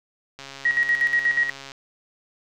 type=click train; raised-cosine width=0.2 ms; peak=-21 dBFS; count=183; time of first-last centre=0.39-1.718 s; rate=137 Hz
type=tone with tremolo; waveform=sine; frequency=1900 Hz; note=A#6; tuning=33 cents sharp; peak=-16 dBFS; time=0.65-1.5 s; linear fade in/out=5 ms; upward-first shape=square; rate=8.3 Hz; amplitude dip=65%
effects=none